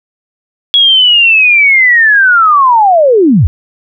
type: linear sweep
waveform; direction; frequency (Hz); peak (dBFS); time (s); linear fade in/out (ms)
sine; down; 3354 to 64; -3; 0.74-3.47; 0
effects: none